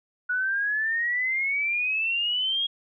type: exponential sweep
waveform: sine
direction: up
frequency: 1461 to 3298 Hz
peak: -23 dBFS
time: 0.29-2.67 s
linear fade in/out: 10 ms
effects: none